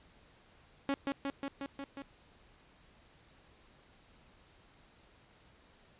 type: tone with echo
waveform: sawtooth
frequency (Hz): 277.2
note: C#4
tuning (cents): 0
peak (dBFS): -26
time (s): 0.89-0.94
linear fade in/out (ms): 0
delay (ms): 180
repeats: 6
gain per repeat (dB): -2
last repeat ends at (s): 2.02
effects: pink hiss -63 dBFS RMS until 5.99 s + resampled to 8000 Hz